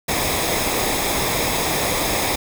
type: noise with comb filter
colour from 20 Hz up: pink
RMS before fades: -21 dBFS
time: 0.08-2.36 s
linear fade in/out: 10 ms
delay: 0.68 ms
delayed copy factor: -0.55
effects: none